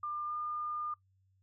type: tone with pitch glide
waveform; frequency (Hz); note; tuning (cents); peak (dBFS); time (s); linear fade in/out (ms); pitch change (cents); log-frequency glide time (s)
sine; 1198 to 1209.8; D6 to D#6; +34 to -49; -35; 0.03-0.94; 5; +17; 0.24-0.34
effects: noise-tail reverb RT60 0.1 s tail -18 dB re dry + added 95 Hz sine -68 dBFS peak until 1.42 s